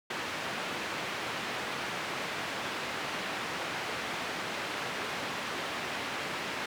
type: band-pass noise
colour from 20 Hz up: white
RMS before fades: -36 dBFS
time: 0.1-6.66 s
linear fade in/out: 5 ms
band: 140 to 2400 Hz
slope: 12 dB/octave
effects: none